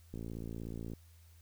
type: click train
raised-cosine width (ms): 3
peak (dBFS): -30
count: 46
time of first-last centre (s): 0.14-0.935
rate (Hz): 56.6
effects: added 83 Hz sine -57 dBFS peak until 1.41 s + white hiss -68 dBFS RMS until 1.41 s

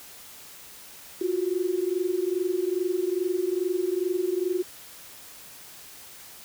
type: tone pair together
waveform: sine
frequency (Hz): 349.2 / 371.6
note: F4 / F#4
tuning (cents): 0 / +7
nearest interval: minor second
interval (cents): 107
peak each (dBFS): -27 / -26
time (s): 1.21-4.63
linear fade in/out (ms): 5
effects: white hiss -46 dBFS RMS until 6.44 s

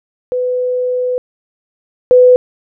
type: tone pair in turn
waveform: sine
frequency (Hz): 500 / 500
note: B4 / B4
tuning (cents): +21 / +21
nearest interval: unison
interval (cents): 0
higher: neither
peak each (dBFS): -13 / -3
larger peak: second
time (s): 0.32-1.18 / 2.11-2.36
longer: first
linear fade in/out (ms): 0
effects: none

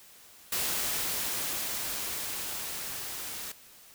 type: noise with level ramp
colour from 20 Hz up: white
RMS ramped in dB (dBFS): -30 to -39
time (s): 0.52-3.52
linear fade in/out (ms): 5
effects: white hiss -54 dBFS RMS until 3.94 s

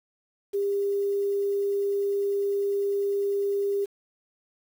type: tone with quantisation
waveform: sine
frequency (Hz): 401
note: G4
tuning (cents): +39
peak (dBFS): -23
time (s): 0.53-3.86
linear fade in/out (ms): 20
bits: 8
effects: none

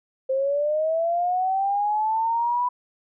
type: linear sweep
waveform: sine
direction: up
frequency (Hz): 522 to 992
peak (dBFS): -20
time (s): 0.29-2.69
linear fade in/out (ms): 10
effects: none

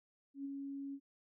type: tone with ADSR envelope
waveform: sine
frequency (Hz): 277.2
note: C#4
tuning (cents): 0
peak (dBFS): -38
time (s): 0.34-1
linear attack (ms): 110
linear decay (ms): 17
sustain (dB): -3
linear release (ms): 62
effects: none

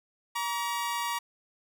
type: tone pair together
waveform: sawtooth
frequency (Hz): 948 / 1143.7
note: A#5 / D6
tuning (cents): +29 / -46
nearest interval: minor third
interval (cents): 325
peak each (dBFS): -27 / -31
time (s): 0.35-1.19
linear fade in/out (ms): 10
effects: none

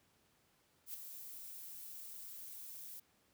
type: noise with ADSR envelope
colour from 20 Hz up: violet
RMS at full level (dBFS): -43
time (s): 0.86-3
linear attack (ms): 81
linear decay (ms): 4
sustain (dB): -7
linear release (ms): 8
effects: pink hiss -73 dBFS RMS until 3.33 s + high-pass 80 Hz 12 dB/octave

